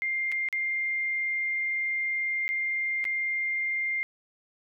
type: tone with dropouts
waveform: sine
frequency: 2107 Hz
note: C7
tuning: 12 cents sharp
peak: -26 dBFS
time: 0.02-4.03 s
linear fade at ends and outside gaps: 0 ms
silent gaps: 0.317-0.322 / 0.487-0.527 / 2.48-2.49 / 3.042-3.052 s
effects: none